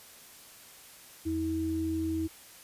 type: tone pair together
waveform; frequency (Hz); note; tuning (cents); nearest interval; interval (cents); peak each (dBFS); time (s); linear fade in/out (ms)
sine; 85.2 / 321.7; F2 / E4; -42 / -42; octave + major seventh; 2300; -36 / -29; 1.25-2.28; 20
effects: white hiss -52 dBFS RMS until 2.63 s + resampled to 32000 Hz